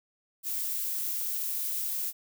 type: noise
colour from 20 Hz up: violet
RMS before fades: -32 dBFS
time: 0.43-2.13 s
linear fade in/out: 50 ms
effects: none